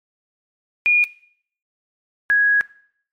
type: tone pair in turn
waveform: sine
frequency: 2435 / 1661.1 Hz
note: D#7 / G#6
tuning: -38 / 0 cents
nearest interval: perfect fifth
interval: 662 cents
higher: first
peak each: -12 / -12 dBFS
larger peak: neither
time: 0.86-1.04 / 2.3-2.61 s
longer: second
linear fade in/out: 0 ms
effects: noise-tail reverb RT60 0.6 s tail -20 dB re dry + MP3 64 kbps